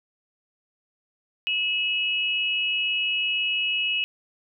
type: tone pair together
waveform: sine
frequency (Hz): 2594 / 2912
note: E7 / F#7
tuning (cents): -28 / -28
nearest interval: major second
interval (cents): 200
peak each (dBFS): -25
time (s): 1.47-4.04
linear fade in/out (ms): 0
effects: none